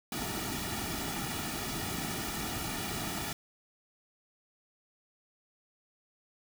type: noise with comb filter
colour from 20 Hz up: pink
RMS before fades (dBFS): -36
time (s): 0.12-3.33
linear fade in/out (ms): 2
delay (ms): 1.9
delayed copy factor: -0.7
effects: none